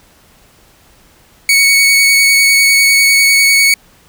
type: tone with vibrato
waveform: sawtooth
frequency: 2225 Hz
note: C#7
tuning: 6 cents sharp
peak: -3 dBFS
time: 1.49-3.74 s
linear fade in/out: 2 ms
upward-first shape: triangle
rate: 10 Hz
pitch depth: 17 cents each way
effects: pink hiss -47 dBFS RMS until 4.08 s